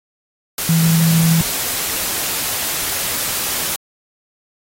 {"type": "tone in noise", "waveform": "sine", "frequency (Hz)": 164.1, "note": "E3", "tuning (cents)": -8, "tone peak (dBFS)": -11, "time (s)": [0.69, 1.41], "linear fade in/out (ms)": 2, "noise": "white", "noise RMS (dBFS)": -21, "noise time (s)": [0.58, 3.76], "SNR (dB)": 7, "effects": ["AAC 48 kbps"]}